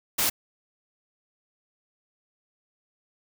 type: noise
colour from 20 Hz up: white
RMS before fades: -24 dBFS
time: 0.18-0.3 s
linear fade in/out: 10 ms
effects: none